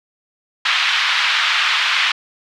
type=band-pass noise; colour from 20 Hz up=white; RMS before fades=-17 dBFS; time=0.65-2.12 s; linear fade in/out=5 ms; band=1100 to 3600 Hz; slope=24 dB/octave; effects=none